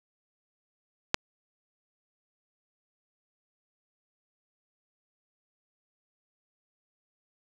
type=click; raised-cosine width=0.2 ms; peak=-4 dBFS; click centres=1.144 s; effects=none